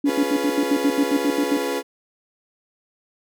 sine tone bursts, 285.5 Hz, D4, 49 cents flat, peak -16 dBFS, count 12, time 0.04-1.572 s, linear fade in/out 5 ms, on 58 ms, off 76 ms
35% pulse chord, C# dominant seventh, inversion none, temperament equal with one note detuned, 277.2 / 349.2 / 421.1 / 493.9 Hz, C#4 / E#4 / G#4 / B4, 0 / 0 / +24 / 0 cents, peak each -27 / -28 / -26 / -25 dBFS, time 0.05-1.83 s, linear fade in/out 50 ms
effects none

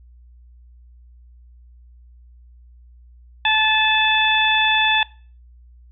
harmonic tone, 870 Hz, A5, 20 cents flat, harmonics 1 / 2 / 3 / 4, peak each -20 / -20 / -20 / -20 dBFS, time 3.45-5.03 s, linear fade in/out 2 ms, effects noise-tail reverb RT60 0.4 s tail -20 dB re dry + added 60 Hz sine -44 dBFS peak until 5.91 s

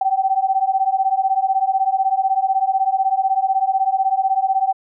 sine beating tone pair, 762 / 778 Hz, G5 / G5, -49 / -13 cents, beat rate 16 Hz, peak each -18 dBFS, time 0.01-4.73 s, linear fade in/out 5 ms, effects none

